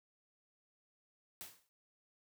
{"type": "noise with exponential decay", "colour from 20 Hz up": "white", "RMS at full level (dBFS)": -45, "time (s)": [1.41, 1.69], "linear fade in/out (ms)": 0, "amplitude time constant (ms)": 60, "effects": ["noise-tail reverb RT60 0.1 s tail -20 dB re dry", "high-pass 60 Hz 12 dB/octave"]}